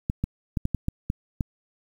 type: clicks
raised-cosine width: 5 ms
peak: -12 dBFS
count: 8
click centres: 0.099 / 0.24 / 0.572 / 0.654 / 0.747 / 0.884 / 1.101 / 1.408 s
effects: 8-bit